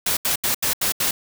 white noise bursts, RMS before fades -21 dBFS, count 6, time 0.06-1.11 s, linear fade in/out 5 ms, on 110 ms, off 78 ms, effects none

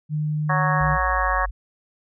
sine tone, 151.8 Hz, D#3, 42 cents flat, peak -21 dBFS, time 0.09-0.98 s, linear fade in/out 50 ms
harmonic tone, 185 Hz, F#3, in tune, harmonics 3 / 4 / 5 / 6 / 7 / 8 / 9 / 10, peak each -30 / -27 / -29 / -23 / -32 / -35 / -26 / -31 dBFS, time 0.49-1.46 s, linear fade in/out 10 ms
sine linear sweep, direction down, 63.3 to 46.25 Hz, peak -26 dBFS, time 0.8-1.51 s, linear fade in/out 10 ms
effects none

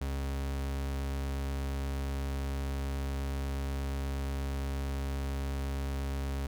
40% pulse tone, 68.6 Hz, C#2, 17 cents flat, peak -31 dBFS, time 0.01-6.47 s, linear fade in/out 5 ms, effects none

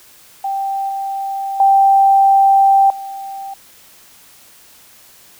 sine tone with level steps, 784 Hz, G5, in tune, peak -17 / -19 / -7 / -25 dBFS, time 0.44-3.54 s, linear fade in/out 5 ms, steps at 0.89 / 1.6 / 2.9 s, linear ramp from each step 2 ms, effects white hiss -45 dBFS RMS until 5.39 s

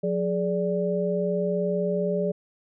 sine tone cluster, 180.4 / 419.5 / 584 Hz, F#3 / G#4 / D5, -44 / +17 / -10 cents, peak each -27 dBFS, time 0.03-2.32 s, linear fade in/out 10 ms, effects none

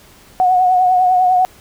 sine tone with vibrato, 734 Hz, F#5, 14 cents flat, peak -9 dBFS, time 0.4-1.45 s, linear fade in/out 0 ms, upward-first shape triangle, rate 10 Hz, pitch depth 44 cents each way, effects pink hiss -45 dBFS RMS until 1.6 s

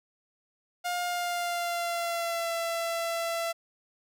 sawtooth tone with pitch glide, 709 to 670.8 Hz, F5 to E5, +26 to +30 cents, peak -25 dBFS, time 0.84-3.53 s, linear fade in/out 20 ms, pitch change -96 cents, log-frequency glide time 1.05-2.53 s, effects none

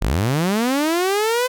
sawtooth linear sweep, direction up, 35.57 to 512 Hz, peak -13 dBFS, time 0.01-1.48 s, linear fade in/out 20 ms, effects none

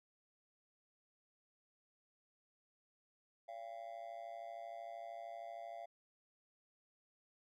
triangle tone with amplitude modulation, 684 Hz, F5, 36 cents flat, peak -40 dBFS, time 3.48-5.86 s, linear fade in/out 10 ms, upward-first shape sine, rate 113 Hz, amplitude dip 90%, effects none

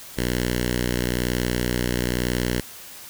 5% pulse tone with notch filter, 61 Hz, B1, 21 cents flat, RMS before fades -24 dBFS, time 0.17-2.61 s, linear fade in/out 10 ms, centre 730 Hz, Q 0.94, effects white hiss -41 dBFS RMS until 3.09 s

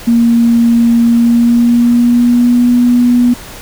sine tone with pitch glide, 233.7 to 243.5 Hz, A#3 to B3, +5 to -24 cents, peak -5 dBFS, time 0.07-3.34 s, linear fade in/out 10 ms, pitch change +71 cents, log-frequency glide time 1.03-2.69 s, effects pink hiss -30 dBFS RMS until 3.61 s

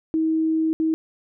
sine tone bursts at uneven times, 319.3 Hz, D#4, 45 cents sharp, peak -18 dBFS, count 2, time 0.14-0.73 / 0.8-0.94 s, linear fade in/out 0 ms, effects none

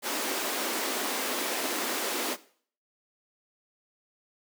pink high-pass noise, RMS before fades -31 dBFS, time 0.02-2.37 s, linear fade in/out 50 ms, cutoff 240 Hz, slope 48 dB/octave, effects noise-tail reverb RT60 0.5 s tail -17 dB re dry

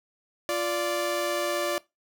sawtooth tone pair together, 347.9 / 585.1 Hz, F4 / D5, -7 / -7 cents, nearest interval major sixth, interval 900 cents, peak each -27 / -23 dBFS, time 0.49-1.78 s, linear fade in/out 0 ms, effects noise-tail reverb RT60 0.2 s tail -21 dB re dry

